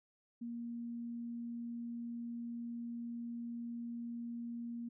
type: tone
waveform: sine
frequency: 235.5 Hz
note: A#3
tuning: 18 cents sharp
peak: -40 dBFS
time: 0.41-4.89 s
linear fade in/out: 10 ms
effects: none